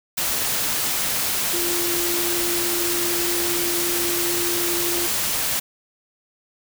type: tone in noise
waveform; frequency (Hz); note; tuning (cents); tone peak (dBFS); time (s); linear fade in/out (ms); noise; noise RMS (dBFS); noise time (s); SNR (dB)
sine; 346.5; F4; -14; -26; 1.53-5.07; 10; white; -23; 0.17-5.6; -6
effects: none